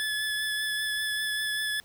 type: tone with vibrato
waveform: 25% pulse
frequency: 1720 Hz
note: A6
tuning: 40 cents flat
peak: -24 dBFS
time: 0-1.8 s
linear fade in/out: 0 ms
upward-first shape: triangle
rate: 5.1 Hz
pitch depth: 15 cents each way
effects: pink hiss -58 dBFS RMS until 1.84 s

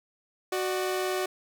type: tone pair together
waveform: sawtooth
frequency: 371 / 597.1 Hz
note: F#4 / D5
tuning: +5 / +29 cents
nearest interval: minor sixth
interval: 824 cents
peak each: -24 / -30 dBFS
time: 0.52-1.26 s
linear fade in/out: 5 ms
effects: none

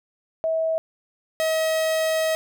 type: tone pair in turn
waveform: sine / 45% pulse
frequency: 646 / 637.8 Hz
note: E5 / D#5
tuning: -35 / +43 cents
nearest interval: unison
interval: 22 cents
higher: first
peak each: -20 dBFS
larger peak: neither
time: 0.44-0.78 / 1.4-2.35 s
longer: second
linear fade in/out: 0 ms
effects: none

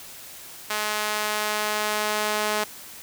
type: tone with high-pass filter sweep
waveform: sawtooth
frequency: 211.8 Hz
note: G#3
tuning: 34 cents sharp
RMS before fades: -26 dBFS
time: 0.7-2.64 s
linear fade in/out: 5 ms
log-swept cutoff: 1000 to 600 Hz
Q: 0.73
effects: white hiss -42 dBFS RMS until 3.02 s

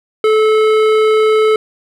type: tone with hard clipping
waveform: sine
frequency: 433.9 Hz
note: A4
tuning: 24 cents flat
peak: -10 dBFS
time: 0.24-1.56 s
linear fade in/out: 2 ms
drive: 13 dB
effects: none

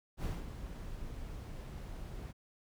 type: noise with ADSR envelope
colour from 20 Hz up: brown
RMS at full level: -35 dBFS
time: 0.17-2.33 s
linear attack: 68 ms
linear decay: 190 ms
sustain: -9 dB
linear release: 27 ms
effects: none

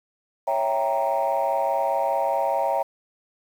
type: chord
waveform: sine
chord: C# diminished seventh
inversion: none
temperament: equal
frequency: 554.4 / 659.3 / 784 / 932.3 Hz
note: C#5 / E5 / G5 / Bb5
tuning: 0 / 0 / 0 / 0 cents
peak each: -25 dBFS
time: 0.47-2.83 s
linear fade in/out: 10 ms
effects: tanh soft clip ceiling -14 dBFS + 8-bit

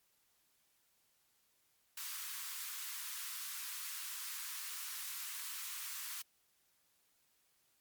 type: high-pass noise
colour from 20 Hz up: white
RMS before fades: -44 dBFS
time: 1.97-6.22 s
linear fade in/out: 5 ms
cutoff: 1000 Hz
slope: 48 dB/octave
effects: white hiss -75 dBFS RMS until 7.8 s + MP3 96 kbps

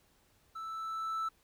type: tone with level ramp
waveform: triangle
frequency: 1318.5 Hz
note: E6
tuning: in tune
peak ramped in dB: -38 to -29 dBFS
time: 0.55-1.29 s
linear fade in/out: 10 ms
effects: tanh soft clip ceiling -25 dBFS + pink hiss -69 dBFS RMS until 1.43 s

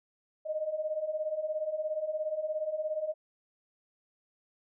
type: beating tone pair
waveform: sine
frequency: 606 / 623 Hz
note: D#5 / D#5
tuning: -46 / +2 cents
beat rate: 17 Hz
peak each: -36 / -32 dBFS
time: 0.45-3.14 s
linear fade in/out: 20 ms
effects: none

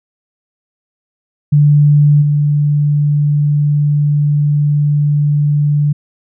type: tone with level steps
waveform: sine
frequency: 146.83 Hz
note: D3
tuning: in tune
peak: -5 / -9 dBFS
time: 1.52-5.93 s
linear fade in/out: 10 ms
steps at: 2.21 s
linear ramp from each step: 20 ms
effects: none

